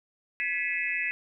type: tone cluster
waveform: sine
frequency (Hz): 1695 / 1974 / 2157 / 2422 / 2589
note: G#6 / B6 / C#7 / D#7 / E7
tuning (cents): +35 / -1 / -48 / -47 / -32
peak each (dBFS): -36 / -31 / -34 / -38 / -32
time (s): 0.4-1.11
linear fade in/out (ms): 0
effects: none